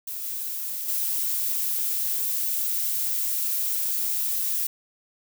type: noise with level steps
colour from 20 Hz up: violet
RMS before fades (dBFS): -33 / -31 / -26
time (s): 0.07-4.67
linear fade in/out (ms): 5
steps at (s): 0.23 / 0.88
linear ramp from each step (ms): 5
effects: none